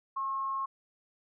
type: tone with amplitude modulation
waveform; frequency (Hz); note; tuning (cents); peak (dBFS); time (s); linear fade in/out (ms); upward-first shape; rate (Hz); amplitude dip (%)
sine; 1080; C#6; -45; -29; 0.16-0.66; 10; sine; 235; 30
effects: none